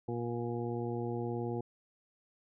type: harmonic tone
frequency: 118.7 Hz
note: A#2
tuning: 32 cents sharp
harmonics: 1 / 2 / 3 / 4 / 6 / 7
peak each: -38 / -40 / -38 / -41 / -47 / -46 dBFS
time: 0.08-1.61 s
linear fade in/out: 5 ms
effects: none